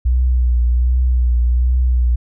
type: tone with vibrato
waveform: sine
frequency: 61.3 Hz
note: B1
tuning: 12 cents flat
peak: -11 dBFS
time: 0.05-2.16 s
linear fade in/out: 10 ms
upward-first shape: triangle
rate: 1.3 Hz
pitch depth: 52 cents each way
effects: none